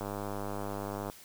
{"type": "click train", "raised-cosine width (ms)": 1, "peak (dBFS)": -23, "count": 111, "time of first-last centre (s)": [0.01, 1.099], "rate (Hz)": 101, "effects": ["white hiss -53 dBFS RMS until 1.24 s"]}